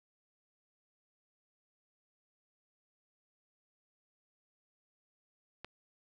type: click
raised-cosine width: 0.3 ms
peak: -27 dBFS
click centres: 5.646 s
effects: none